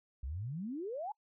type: exponential sweep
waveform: sine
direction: up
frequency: 59.5 to 876 Hz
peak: -37 dBFS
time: 0.23-1.12 s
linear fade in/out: 5 ms
effects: noise-tail reverb RT60 0.1 s tail -26 dB re dry